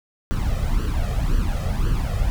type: noise with flanger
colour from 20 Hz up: brown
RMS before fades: -21 dBFS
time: 0.31-2.3 s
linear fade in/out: 0 ms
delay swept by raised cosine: 0.66 to 1.63 ms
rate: 1.9 Hz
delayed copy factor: +0.75
effects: none